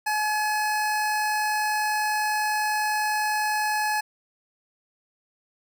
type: tone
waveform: 25% pulse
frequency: 850 Hz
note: G#5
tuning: 40 cents sharp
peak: -19 dBFS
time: 0.06-4.01 s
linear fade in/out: 10 ms
effects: none